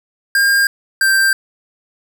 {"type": "tone pair in turn", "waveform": "square", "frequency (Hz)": [1608, 1574], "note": ["G6", "G6"], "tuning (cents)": [44, 7], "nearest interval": "unison", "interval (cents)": 37, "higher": "first", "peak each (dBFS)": -11, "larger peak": "neither", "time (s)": [[0.35, 0.67], [1.01, 1.33]], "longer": "neither", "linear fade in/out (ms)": 2, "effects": ["7-bit"]}